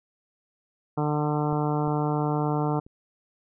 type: harmonic tone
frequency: 149.4 Hz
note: D3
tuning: 30 cents sharp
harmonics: 1 / 2 / 3 / 4 / 5 / 6 / 7 / 8 / 9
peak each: -26 / -29 / -31 / -37 / -32 / -34 / -38 / -39 / -41 dBFS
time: 0.97-2.8 s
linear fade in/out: 10 ms
type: clicks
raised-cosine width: 3 ms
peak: -27 / -28 / -36 dBFS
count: 3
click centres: 1.528 / 1.878 / 2.865 s
effects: none